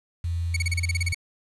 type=tone with pitch glide; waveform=sine; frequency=84.9 to 86.33 Hz; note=F2 to F2; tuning=-48 to -19 cents; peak=-24 dBFS; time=0.24-1.13 s; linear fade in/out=5 ms; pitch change=+29 cents; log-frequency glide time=0.63-0.76 s
type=tone bursts; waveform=sawtooth; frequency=2231 Hz; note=C#7; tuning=11 cents sharp; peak=-21 dBFS; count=11; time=0.54-1.146 s; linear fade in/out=5 ms; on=26 ms; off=32 ms
effects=resampled to 24000 Hz + 8-bit